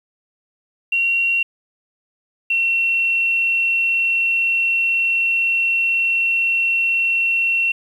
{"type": "tone pair in turn", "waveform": "sine", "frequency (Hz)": [2744, 2719], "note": ["F7", "F7"], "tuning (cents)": [-31, -47], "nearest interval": "unison", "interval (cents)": 16, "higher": "first", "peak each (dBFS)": -15, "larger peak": "neither", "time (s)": [[0.92, 1.43], [2.5, 7.72]], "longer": "second", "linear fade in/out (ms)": 5, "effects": ["8-bit"]}